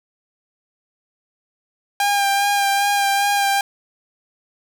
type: tone with vibrato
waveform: sawtooth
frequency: 802 Hz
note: G5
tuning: 39 cents sharp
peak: -12 dBFS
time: 2-3.61 s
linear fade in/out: 2 ms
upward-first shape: sine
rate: 2.5 Hz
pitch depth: 22 cents each way
effects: none